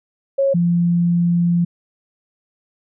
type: tone pair in turn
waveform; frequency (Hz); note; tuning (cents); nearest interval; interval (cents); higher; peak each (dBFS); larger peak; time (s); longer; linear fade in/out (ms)
sine; 548 / 172.61; C#5 / F3; -20 / -20; octave + minor sixth; 2000; first; -13; neither; 0.38-0.54 / 0.54-1.65; second; 10
effects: none